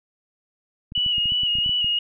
clicks, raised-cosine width 5 ms, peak -24 dBFS, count 12, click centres 0.921 / 0.978 / 1.063 / 1.182 / 1.257 / 1.321 / 1.434 / 1.554 / 1.586 / 1.662 / 1.694 / 1.845 s
sine tone with vibrato, 2910 Hz, F#7, 29 cents flat, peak -19 dBFS, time 0.95-1.99 s, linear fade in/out 5 ms, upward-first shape square, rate 2.9 Hz, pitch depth 25 cents each way
effects none

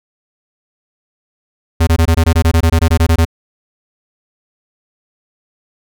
square tone bursts, 82.4 Hz, E2, in tune, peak -8 dBFS, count 16, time 1.8-3.252 s, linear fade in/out 10 ms, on 72 ms, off 20 ms, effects none

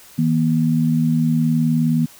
sine tone pair together, 159.31 / 238.7 Hz, D#3 / A#3, +41 / +41 cents, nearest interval perfect fifth, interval 700 cents, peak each -17 dBFS, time 0.18-2.06 s, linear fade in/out 10 ms, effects white hiss -45 dBFS RMS until 2.19 s

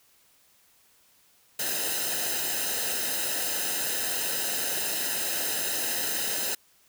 white noise with comb filter, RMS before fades -29 dBFS, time 1.59-6.55 s, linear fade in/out 5 ms, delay 0.88 ms, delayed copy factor -0.75, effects white hiss -62 dBFS RMS until 6.88 s

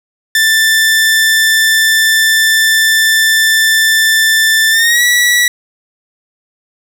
sawtooth tone with pitch glide, 1771 to 1942.5 Hz, A6 to B6, +11 to -29 cents, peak -4 dBFS, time 0.35-5.48 s, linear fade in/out 2 ms, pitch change +160 cents, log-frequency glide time 4.71-5.03 s, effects none

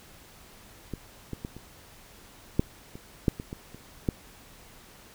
clicks, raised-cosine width 3 ms, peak -20 / -21 / -21 / -29 / -8 / -28 / -8 / -22 / -23 / -30 / -11 dBFS, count 11, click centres 0.937 / 1.333 / 1.449 / 1.566 / 2.595 / 2.955 / 3.282 / 3.399 / 3.529 / 3.746 / 4.088 s, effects pink hiss -52 dBFS RMS until 5.14 s

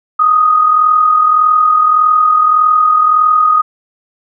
sine tone with amplitude modulation, 1244.5 Hz, D#6, in tune, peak -4 dBFS, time 0.19-3.62 s, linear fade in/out 10 ms, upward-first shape sine, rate 41.7 Hz, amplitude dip 50%, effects none

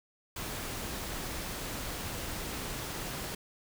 pink noise, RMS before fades -38 dBFS, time 0.36-3.35 s, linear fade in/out 5 ms, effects none

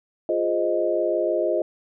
sine chord, F minor seventh, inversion none, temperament equal, 349.2 / 415.3 / 523.3 / 622.3 Hz, F4 / Ab4 / C5 / Eb5, 0 / 0 / 0 / 0 cents, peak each -25 / -28 / -27 / -23 dBFS, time 0.29-1.62 s, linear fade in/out 2 ms, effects none

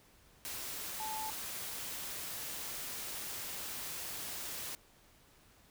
sine tone in noise, 871 Hz, A5, 18 cents flat, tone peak -39 dBFS, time 1-1.3 s, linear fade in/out 0 ms, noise white, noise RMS -42 dBFS, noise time 0.45-4.75 s, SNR 0 dB, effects pink hiss -64 dBFS RMS until 5.7 s

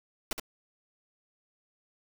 pink noise with echo, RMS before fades -32 dBFS, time 0.31-0.33 s, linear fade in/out 2 ms, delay 68 ms, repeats 1, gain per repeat -5 dB, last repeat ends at 0.398 s, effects none

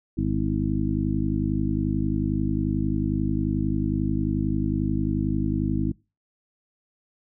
harmonic tone with a mistuned harmonic, 51.2 Hz, G#1, 24 cents flat, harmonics 1 / 2 / 3 / 4 / 5 / 6, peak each -29 / -29 / -29 / -29 / -29 / -29 dBFS, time 0.17-5.92 s, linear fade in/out 10 ms, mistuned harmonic 6, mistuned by +69 cents, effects noise-tail reverb RT60 0.3 s tail -24 dB re dry

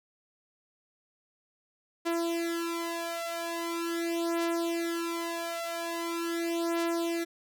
sawtooth beating tone pair, 336.6 / 337.02 Hz, E4 / E4, +36 / +38 cents, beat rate 0.42 Hz, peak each -29 dBFS, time 2.05-7.25 s, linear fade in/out 20 ms, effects none

